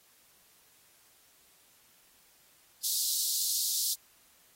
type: high-pass noise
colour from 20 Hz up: pink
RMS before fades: -31 dBFS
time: 2.83-3.95 s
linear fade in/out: 20 ms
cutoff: 3900 Hz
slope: 48 dB/octave
effects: white hiss -63 dBFS RMS until 4.55 s + AAC 48 kbps